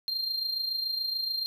triangle tone with amplitude modulation, 4186 Hz, C8, in tune, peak -25 dBFS, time 0.08-1.46 s, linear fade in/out 0 ms, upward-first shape sine, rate 27 Hz, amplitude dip 55%, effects none

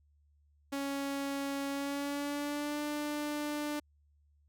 sawtooth tone with pitch glide, 278 to 296.2 Hz, C#4 to D4, +5 to +15 cents, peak -30 dBFS, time 0.72-3.8 s, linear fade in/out 10 ms, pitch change +110 cents, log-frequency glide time 1.69-2.81 s, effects added 73 Hz sine -65 dBFS peak until 4.48 s

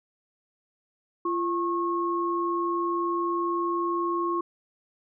sine tone pair together, 343.8 / 1089 Hz, F4 / C#6, -27 / -31 cents, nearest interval octave + minor sixth, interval 1996 cents, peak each -27 dBFS, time 1.25-4.41 s, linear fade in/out 5 ms, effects none

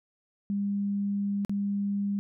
sine tone with dropouts, 201.1 Hz, G3, 44 cents sharp, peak -26 dBFS, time 0.5-2.19 s, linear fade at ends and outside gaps 0 ms, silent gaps 1.449-1.495 s, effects none

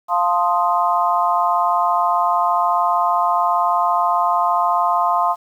sine chord, F dominant seventh, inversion none, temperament equal, 698.5 / 880 / 1046.5 / 1244.5 Hz, F5 / A5 / C6 / Eb6, 0 / 0 / 0 / 0 cents, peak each -19 / -22 / -18 / -22 dBFS, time 0.08-5.36 s, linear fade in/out 50 ms, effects 8-bit

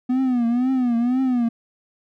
triangle tone with vibrato, 247.5 Hz, B3, 4 cents sharp, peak -15 dBFS, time 0.09-1.49 s, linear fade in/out 10 ms, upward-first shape triangle, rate 2 Hz, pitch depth 130 cents each way, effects none

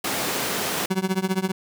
pink high-pass noise, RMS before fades -26 dBFS, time 0.04-0.86 s, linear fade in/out 5 ms, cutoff 220 Hz, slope 12 dB/octave
30% pulse tone with tremolo, 188.7 Hz, F#3, 34 cents sharp, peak -15 dBFS, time 0.9-1.52 s, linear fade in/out 10 ms, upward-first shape triangle, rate 15 Hz, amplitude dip 100%
effects none

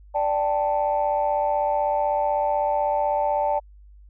sine chord, D suspended fourth, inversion none, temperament equal, 587.3 / 784 / 880 Hz, D5 / G5 / A5, 0 / 0 / 0 cents, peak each -23 / -25 / -23 dBFS, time 0.14-3.6 s, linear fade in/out 20 ms, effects tanh soft clip ceiling -12 dBFS + added 50 Hz sine -45 dBFS peak until 4.09 s

